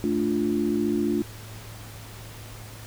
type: chord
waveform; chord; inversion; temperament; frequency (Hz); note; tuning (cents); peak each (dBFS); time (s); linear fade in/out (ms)
sine; D minor; second; equal; 220 / 293.7 / 349.2; A3 / D4 / F4; 0 / 0 / 0; -26 / -26 / -26; 0.04-1.22; 0
effects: added 108 Hz sine -41 dBFS peak until 2.86 s + pink hiss -44 dBFS RMS until 2.86 s